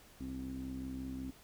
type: tone with low-pass filter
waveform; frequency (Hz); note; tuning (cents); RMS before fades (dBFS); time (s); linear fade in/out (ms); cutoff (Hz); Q
sawtooth; 65.41; C2; 0; -42; 0.2-1.31; 5; 270; 9.9
effects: pink hiss -60 dBFS RMS until 1.43 s